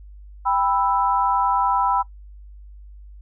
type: chord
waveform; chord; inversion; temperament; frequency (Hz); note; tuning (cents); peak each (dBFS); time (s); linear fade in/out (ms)
sine; E minor; first; just; 791.1 / 988.9 / 1318.5; G5 / B5 / E6; +16 / +2 / 0; -22 / -20 / -24; 0.45-2.03; 20
effects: noise-tail reverb RT60 0.1 s tail -19 dB re dry + added 50 Hz sine -39 dBFS peak until 3.21 s